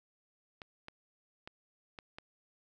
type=clicks; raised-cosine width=0.3 ms; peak=-29 dBFS; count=5; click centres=0.618 / 0.884 / 1.475 / 1.988 / 2.185 s; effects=none